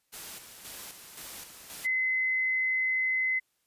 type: noise with tremolo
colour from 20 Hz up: white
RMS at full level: -42 dBFS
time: 0.12-1.87 s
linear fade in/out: 20 ms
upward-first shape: square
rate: 1.9 Hz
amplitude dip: 50%
type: tone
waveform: sine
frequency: 2043 Hz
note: C7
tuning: 42 cents flat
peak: -25 dBFS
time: 1.84-3.4 s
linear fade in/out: 20 ms
effects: white hiss -75 dBFS RMS until 3.66 s + resampled to 32000 Hz